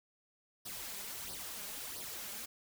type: noise with flanger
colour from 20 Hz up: white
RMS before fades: -44 dBFS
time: 0.65-2.46 s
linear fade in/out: 10 ms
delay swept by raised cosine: 0.2 to 5 ms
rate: 1.5 Hz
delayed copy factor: +0.7
effects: none